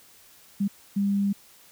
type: tone bursts at uneven times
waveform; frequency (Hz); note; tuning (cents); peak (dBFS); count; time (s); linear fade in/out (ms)
sine; 200; G3; +35; -21; 2; 0.6-0.68 / 0.96-1.33; 10
effects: white hiss -54 dBFS RMS until 1.71 s